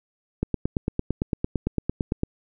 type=click train; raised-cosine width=3 ms; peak=-10 dBFS; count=17; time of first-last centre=0.43-2.234 s; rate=8.87 Hz; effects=none